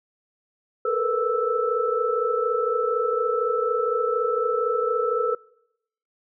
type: tone cluster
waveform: sine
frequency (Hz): 438 / 471.5 / 495.6 / 1318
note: A4 / A#4 / B4 / E6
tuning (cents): -8 / +20 / +6 / -1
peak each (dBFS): -26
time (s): 0.85-5.35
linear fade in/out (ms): 5
effects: noise-tail reverb RT60 0.8 s tail -24 dB re dry